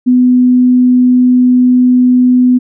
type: tone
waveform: sine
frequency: 250.1 Hz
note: B3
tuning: 22 cents sharp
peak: -4 dBFS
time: 0.06-2.59 s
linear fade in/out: 20 ms
effects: none